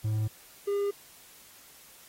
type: tone pair in turn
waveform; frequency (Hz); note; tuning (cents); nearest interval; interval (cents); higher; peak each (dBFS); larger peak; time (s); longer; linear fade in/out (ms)
triangle; 108.2 / 403.5; A2 / G#4; -29 / -50; octave + major seventh; 2279; second; -24; neither; 0.04-0.28 / 0.67-0.91; neither; 10
effects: white hiss -54 dBFS RMS until 2.08 s + AAC 48 kbps